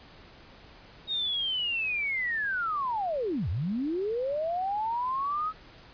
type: linear two-way sweep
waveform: sine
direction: down then up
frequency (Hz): 3762 to 73.42 to 1290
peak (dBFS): -27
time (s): 1.07-5.53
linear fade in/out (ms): 50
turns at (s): 3.49
effects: pink hiss -52 dBFS RMS until 5.93 s + resampled to 11025 Hz